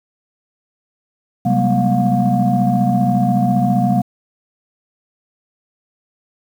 sine tone cluster, 130.9 / 189.1 / 203.7 / 239.6 / 713 Hz, C3 / F#3 / G#3 / A#3 / F5, +1 / +38 / -33 / +48 / +36 cents, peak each -18 dBFS, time 1.45-4.02 s, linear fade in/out 10 ms, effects tanh soft clip ceiling -4 dBFS + 7-bit

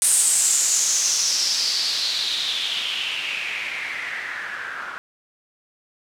blue noise with low-pass filter sweep, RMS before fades -23 dBFS, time 0.02-4.98 s, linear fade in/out 0 ms, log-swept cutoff 9100 to 1400 Hz, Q 5.2, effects none

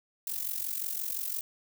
violet noise with amplitude modulation, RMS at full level -31 dBFS, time 0.27-1.41 s, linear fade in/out 2 ms, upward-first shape sine, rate 45.8 Hz, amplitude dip 75%, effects none

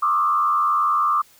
sine tone with frequency modulation, 1187 Hz, D6, 18 cents sharp, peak -16 dBFS, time 0.02-1.22 s, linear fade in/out 10 ms, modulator 89.2 Hz, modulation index 1, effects white hiss -53 dBFS RMS until 1.39 s

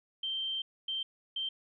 sine tone bursts at uneven times, 3136 Hz, G7, in tune, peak -32 dBFS, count 3, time 0.23-0.62 / 0.88-1.03 / 1.36-1.49 s, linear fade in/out 5 ms, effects none

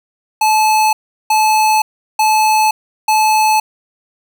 square tone bursts, 865 Hz, A5, 30 cents flat, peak -10 dBFS, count 4, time 0.41-3.6 s, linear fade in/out 5 ms, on 520 ms, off 370 ms, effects none

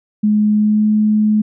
sine tone with pitch glide, 211 to 213.2 Hz, G#3 to G#3, +28 to +46 cents, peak -10 dBFS, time 0.23-1.42 s, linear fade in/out 10 ms, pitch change +18 cents, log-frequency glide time 0.55-0.86 s, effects none

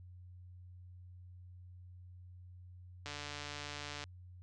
click train, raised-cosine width 0.2 ms, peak -26 dBFS, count 144, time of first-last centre 3.06-4.039 s, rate 146 Hz, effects added 90 Hz sine -51 dBFS peak until 4.42 s + resampled to 24000 Hz

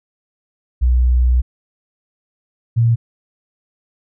sine tone pair in turn, 61.74 / 116.29 Hz, B1 / A#2, 0 / -4 cents, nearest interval major seventh, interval 1096 cents, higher second, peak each -10 dBFS, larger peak neither, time 0.81-1.42 / 2.76-2.96 s, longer first, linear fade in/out 20 ms, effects none

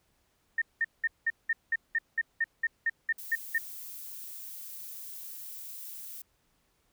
sine tone bursts, 1827 Hz, A#6, 35 cents flat, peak -24 dBFS, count 14, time 0.58-3.582 s, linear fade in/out 5 ms, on 38 ms, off 190 ms
violet noise, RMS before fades -43 dBFS, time 3.18-6.22 s, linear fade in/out 5 ms
effects pink hiss -72 dBFS RMS until 6.92 s

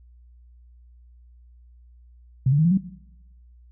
sine tone with pitch steps, 130.81 / 143.48 / 157.37 / 172.6 / 189.32 Hz, C3 / D3 / D#3 / F3 / F#3, 0 / -40 / +20 / -20 / +40 cents, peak -15 dBFS, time 2.46-2.775 s, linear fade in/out 5 ms, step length 63 ms, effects noise-tail reverb RT60 0.9 s tail -18 dB re dry + added 60 Hz sine -48 dBFS peak until 3.71 s

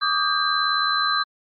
sine tone cluster, 1159 / 1238 / 1596 / 4050 Hz, D6 / D#6 / G6 / B7, -23 / -9 / +31 / +43 cents, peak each -24 dBFS, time 0.01-1.24 s, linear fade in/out 20 ms, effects MP3 32 kbps

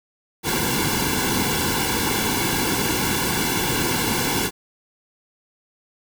pink noise with comb filter, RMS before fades -22 dBFS, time 0.43-4.51 s, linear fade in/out 50 ms, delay 1.6 ms, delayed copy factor -0.95, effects none

